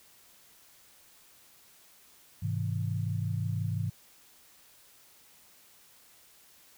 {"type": "chord", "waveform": "sine", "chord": "Ab augmented", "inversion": "none", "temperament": "just", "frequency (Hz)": [103.83, 129.78, 162.23], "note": ["Ab2", "C3", "E3"], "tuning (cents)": [0, -14, -27], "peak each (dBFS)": [-31, -35, -35], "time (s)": [2.42, 3.9], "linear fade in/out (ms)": 10, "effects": ["white hiss -59 dBFS RMS until 6.77 s"]}